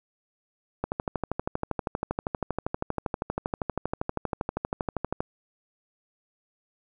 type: click train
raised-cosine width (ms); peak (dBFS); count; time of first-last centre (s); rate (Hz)
1; -13; 56; 0.84-5.205; 12.6
effects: none